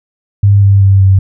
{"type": "tone with pitch steps", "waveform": "sine", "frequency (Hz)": [100.6, 99.04, 97.51, 96], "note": ["G2", "G2", "G2", "G2"], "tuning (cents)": [45, 18, -9, -36], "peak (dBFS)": -3, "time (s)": [0.43, 1.19], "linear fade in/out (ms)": 5, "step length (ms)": 190, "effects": []}